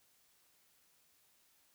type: silence
effects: white hiss -71 dBFS RMS until 1.74 s